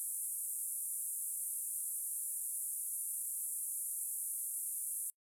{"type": "band-pass noise", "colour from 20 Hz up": "pink", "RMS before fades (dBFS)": -40, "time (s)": [0, 5.1], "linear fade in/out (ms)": 0, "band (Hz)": [8900, 12000], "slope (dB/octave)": 48, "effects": ["noise-tail reverb RT60 0.1 s tail -26 dB re dry"]}